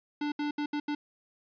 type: tone bursts at uneven times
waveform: square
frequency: 294.4 Hz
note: D4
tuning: 4 cents sharp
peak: -30 dBFS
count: 5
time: 0.21-0.32 / 0.39-0.51 / 0.58-0.66 / 0.73-0.8 / 0.88-0.95 s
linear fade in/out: 5 ms
effects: resampled to 11025 Hz